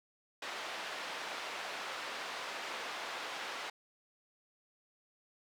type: band-pass noise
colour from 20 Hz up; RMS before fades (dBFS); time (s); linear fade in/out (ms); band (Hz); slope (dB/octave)
pink; -42; 0.42-3.7; 5; 690 to 3900; 12
effects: none